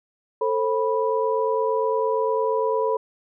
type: tone cluster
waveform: sine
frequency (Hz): 443.3 / 532 / 983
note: A4 / C5 / B5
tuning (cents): +13 / +29 / -8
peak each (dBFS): -22 / -26 / -25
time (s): 0.41-2.97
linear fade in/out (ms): 5
effects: none